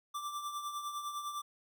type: tone with tremolo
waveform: square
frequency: 1174.7 Hz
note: D6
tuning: in tune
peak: -36 dBFS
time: 0.14-1.42 s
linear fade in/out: 10 ms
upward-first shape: triangle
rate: 9.9 Hz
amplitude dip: 60%
effects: none